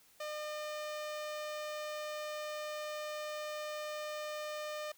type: tone with notch filter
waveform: sawtooth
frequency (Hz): 605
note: D#5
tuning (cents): -49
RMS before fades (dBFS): -41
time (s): 0.2-4.92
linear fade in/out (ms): 5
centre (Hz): 11000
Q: 1.2
effects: white hiss -65 dBFS RMS until 4.97 s